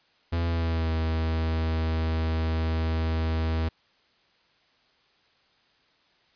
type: tone with pitch glide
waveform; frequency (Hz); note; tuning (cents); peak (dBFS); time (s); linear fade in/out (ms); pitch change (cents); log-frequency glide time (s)
45% pulse; 84.1 to 80.44; E2 to E2; +35 to -42; -24; 0.32-3.69; 10; -77; 0.45-0.9
effects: white hiss -64 dBFS RMS until 6.35 s + resampled to 11025 Hz